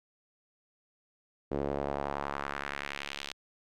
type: tone with band-pass filter sweep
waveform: sawtooth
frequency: 70.6 Hz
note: C#2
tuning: 32 cents sharp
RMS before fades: -36 dBFS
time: 1.51-3.33 s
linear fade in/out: 10 ms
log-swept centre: 410 to 3700 Hz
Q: 1.6
effects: none